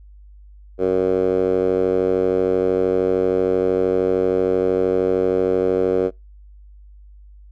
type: tone with band-pass filter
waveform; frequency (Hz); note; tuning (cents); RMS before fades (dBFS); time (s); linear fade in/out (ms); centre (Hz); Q
10% pulse; 93; F#2; +9; -18; 0.78-6.11; 50; 440; 3.2
effects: noise-tail reverb RT60 0.2 s tail -26 dB re dry + added 50 Hz sine -41 dBFS peak until 7.51 s